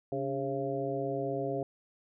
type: harmonic tone with a mistuned harmonic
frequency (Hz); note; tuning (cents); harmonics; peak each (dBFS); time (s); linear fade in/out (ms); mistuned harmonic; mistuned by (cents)
135.9; C#3; -34; 1 / 2 / 3 / 4 / 5; -39 / -38 / -35 / -37 / -37; 0.12-1.63; 2; 2; +84
effects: none